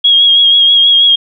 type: tone with vibrato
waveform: sine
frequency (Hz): 3282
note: G#7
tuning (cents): -21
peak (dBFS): -4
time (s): 0.04-1.16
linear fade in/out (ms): 10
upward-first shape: sine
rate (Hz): 6.2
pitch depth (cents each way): 29
effects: none